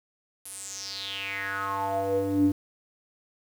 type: tone with band-pass filter sweep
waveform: square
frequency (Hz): 98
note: G2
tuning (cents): 0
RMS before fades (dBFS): -29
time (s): 0.45-2.52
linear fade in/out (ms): 5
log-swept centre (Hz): 11000 to 250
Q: 6
effects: 8-bit